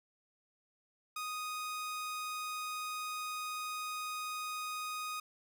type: tone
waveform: sawtooth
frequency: 1244.5 Hz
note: D#6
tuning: in tune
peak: -34 dBFS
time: 1.16-5.2 s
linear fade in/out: 5 ms
effects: none